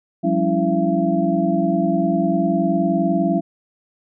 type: tone cluster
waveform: sine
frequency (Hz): 177.2 / 197 / 279.8 / 330 / 677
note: F3 / G3 / C#4 / E4 / E5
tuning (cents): +25 / +9 / +16 / +2 / +46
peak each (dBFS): -22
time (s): 0.23-3.41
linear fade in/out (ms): 20
effects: none